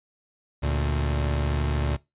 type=tone pair together; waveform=30% pulse; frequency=72.5 / 115.72 Hz; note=D2 / A#2; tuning=-22 / -12 cents; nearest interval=minor sixth; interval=810 cents; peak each=-21 / -28 dBFS; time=0.62-1.97 s; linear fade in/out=20 ms; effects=noise-tail reverb RT60 0.2 s tail -20 dB re dry + resampled to 8000 Hz